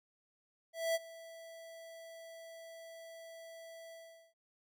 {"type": "tone with ADSR envelope", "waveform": "square", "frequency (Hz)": 659.3, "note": "E5", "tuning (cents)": 0, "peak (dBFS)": -30, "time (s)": [0.73, 4.34], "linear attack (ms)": 220, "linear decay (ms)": 31, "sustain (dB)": -20, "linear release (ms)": 420, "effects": []}